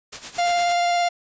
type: noise with tremolo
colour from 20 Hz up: white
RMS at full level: -32 dBFS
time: 0.12-0.73 s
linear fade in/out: 10 ms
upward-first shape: sine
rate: 8.8 Hz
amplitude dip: 75%
type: tone with vibrato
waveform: 45% pulse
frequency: 698.5 Hz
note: F5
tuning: in tune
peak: -18 dBFS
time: 0.38-1.09 s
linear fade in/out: 10 ms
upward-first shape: sine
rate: 18 Hz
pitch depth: 10 cents each way
effects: resampled to 16000 Hz